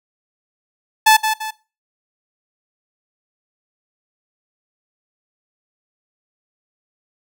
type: tone with echo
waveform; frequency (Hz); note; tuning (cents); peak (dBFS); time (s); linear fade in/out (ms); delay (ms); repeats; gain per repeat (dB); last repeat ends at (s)
sawtooth; 871; A5; -18; -4; 1.06-1.17; 10; 170; 2; -8; 1.51
effects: noise-tail reverb RT60 0.3 s tail -18 dB re dry